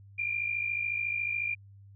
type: tone pair together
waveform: sine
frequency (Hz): 2349 / 2403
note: D7 / D7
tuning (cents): 0 / +39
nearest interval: unison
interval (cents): 39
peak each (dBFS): -35 / -30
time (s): 0.18-1.55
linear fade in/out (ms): 10
effects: added 99 Hz sine -50 dBFS peak until 1.95 s